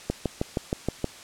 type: click train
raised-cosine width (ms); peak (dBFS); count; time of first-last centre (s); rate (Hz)
2; -11; 7; 0.1-1.043; 6.36
effects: white hiss -45 dBFS RMS until 1.23 s + low-pass 8000 Hz 12 dB/octave